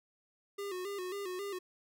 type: tone with vibrato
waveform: square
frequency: 383.1 Hz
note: G4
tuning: 40 cents flat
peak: -38 dBFS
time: 0.58-1.59 s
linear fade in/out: 10 ms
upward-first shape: square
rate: 3.7 Hz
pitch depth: 84 cents each way
effects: none